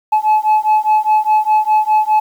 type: beating tone pair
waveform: sine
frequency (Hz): 856 / 860.9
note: A5 / A5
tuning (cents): -48 / -38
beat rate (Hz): 4.9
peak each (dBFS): -11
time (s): 0.12-2.2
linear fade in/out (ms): 10
effects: tanh soft clip ceiling -7 dBFS + 7-bit

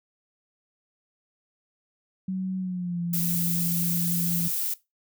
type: tone with pitch glide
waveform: sine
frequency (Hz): 187.6 to 172.03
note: F#3 to F3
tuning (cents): +24 to -26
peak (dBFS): -26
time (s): 2.28-4.48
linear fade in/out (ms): 5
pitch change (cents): -150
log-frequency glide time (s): 2.58-3.01
type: noise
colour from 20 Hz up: violet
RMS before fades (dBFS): -28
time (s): 3.13-4.74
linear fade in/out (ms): 5
effects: noise-tail reverb RT60 0.2 s tail -18 dB re dry

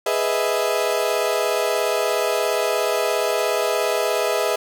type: chord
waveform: 35% pulse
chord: E major seventh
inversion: first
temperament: equal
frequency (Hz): 415.3 / 493.9 / 622.3 / 659.3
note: G#4 / B4 / D#5 / E5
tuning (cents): 0 / 0 / 0 / 0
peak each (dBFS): -23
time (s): 0.06-4.56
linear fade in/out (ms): 5
effects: none

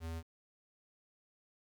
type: tone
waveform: square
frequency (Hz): 82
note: E2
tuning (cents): -9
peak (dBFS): -40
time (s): 0-0.23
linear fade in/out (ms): 50
effects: 11-bit

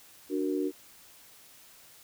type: chord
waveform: sine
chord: D augmented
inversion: none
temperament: equal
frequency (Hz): 293.7 / 370 / 466.2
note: D4 / F#4 / A#4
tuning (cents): 0 / 0 / 0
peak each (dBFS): -30 / -31 / -36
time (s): 0.29-0.72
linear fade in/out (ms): 50
effects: white hiss -55 dBFS RMS until 2.03 s

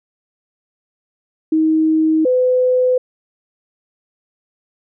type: tone pair in turn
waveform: sine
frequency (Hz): 315.9 / 505.4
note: D#4 / B4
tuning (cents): +26 / +40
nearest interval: minor sixth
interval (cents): 814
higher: second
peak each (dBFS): -11 / -11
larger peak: neither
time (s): 1.52-2.25 / 2.25-2.98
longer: neither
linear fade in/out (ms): 5
effects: none

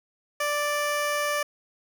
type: tone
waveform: 15% pulse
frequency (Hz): 587.3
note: D5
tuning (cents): 0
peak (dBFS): -18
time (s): 0.4-1.43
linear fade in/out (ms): 5
effects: none

